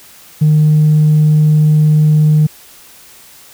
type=tone with tanh clipping; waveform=triangle; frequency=152.8 Hz; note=D#3; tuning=31 cents flat; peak=-6 dBFS; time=0.41-2.47 s; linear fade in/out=10 ms; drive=5 dB; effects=white hiss -40 dBFS RMS until 3.53 s